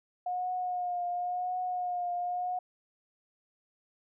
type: tone with vibrato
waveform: sine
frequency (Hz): 719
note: F#5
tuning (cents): -50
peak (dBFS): -30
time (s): 0.26-2.59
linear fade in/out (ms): 5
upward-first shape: triangle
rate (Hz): 0.94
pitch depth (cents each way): 34
effects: none